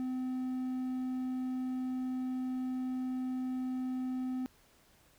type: tone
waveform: triangle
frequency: 256 Hz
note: C4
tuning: 38 cents flat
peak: -31 dBFS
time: 0-4.46 s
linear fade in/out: 0 ms
effects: pink hiss -65 dBFS RMS until 5.18 s